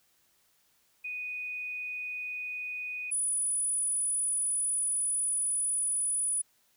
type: tone pair in turn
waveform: sine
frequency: 2483 / 9878 Hz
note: D#7 / D#9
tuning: -4 / -14 cents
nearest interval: 2 octaves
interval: 2390 cents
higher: second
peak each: -34 / -27 dBFS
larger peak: second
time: 1.04-3.11 / 3.11-6.42 s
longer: second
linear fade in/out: 10 ms
effects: white hiss -69 dBFS RMS until 6.76 s